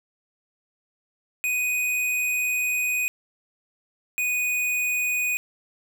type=tone pair in turn; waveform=square; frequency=2491 / 2480 Hz; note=D#7 / D#7; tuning=+1 / -6 cents; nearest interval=unison; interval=7 cents; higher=first; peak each=-23 dBFS; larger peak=neither; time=1.44-3.08 / 4.18-5.37 s; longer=first; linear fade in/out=0 ms; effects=none